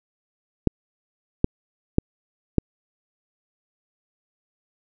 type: clicks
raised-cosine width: 3 ms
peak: -3 dBFS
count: 4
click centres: 0.673 / 1.444 / 1.984 / 2.583 s
effects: none